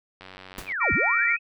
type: click train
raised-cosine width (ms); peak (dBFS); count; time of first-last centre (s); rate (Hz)
0.3; -26; 49; 0.21-0.721; 93.9
type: noise with exponential decay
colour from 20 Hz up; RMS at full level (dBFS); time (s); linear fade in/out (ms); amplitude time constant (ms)
pink; -33; 0.58-0.74; 1; 34
type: linear two-way sweep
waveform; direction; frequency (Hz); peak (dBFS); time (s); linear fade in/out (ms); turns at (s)
sine; down then up; 2613 to 49 to 2613; -26; 0.66-1.39; 50; 0.93
type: harmonic tone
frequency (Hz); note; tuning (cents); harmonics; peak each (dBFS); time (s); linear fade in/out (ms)
466.2; A#4; 0; 3 / 4 / 5; -26 / -25 / -23; 0.8-1.37; 20
effects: none